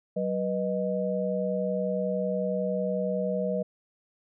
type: tone cluster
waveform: sine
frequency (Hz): 188.5 / 489.1 / 620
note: F#3 / B4 / D#5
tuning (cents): +32 / -17 / -6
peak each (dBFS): -30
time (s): 0.16-3.63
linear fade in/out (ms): 10
effects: none